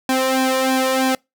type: tone with flanger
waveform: sawtooth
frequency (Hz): 261.6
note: C4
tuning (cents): 0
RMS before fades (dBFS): -18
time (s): 0.09-1.15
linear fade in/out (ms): 2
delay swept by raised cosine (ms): 1.2 to 1.72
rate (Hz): 3.1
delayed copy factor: +1
effects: noise-tail reverb RT60 0.2 s tail -26 dB re dry